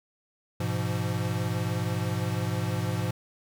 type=chord; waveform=square; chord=F diminished; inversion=first; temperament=equal with one note detuned; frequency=103.83 / 123.47 / 171.02 Hz; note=Ab2 / Cb3 / F3; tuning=0 / 0 / -36 cents; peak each=-31 / -32 / -33 dBFS; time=0.6-3.11 s; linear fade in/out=5 ms; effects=none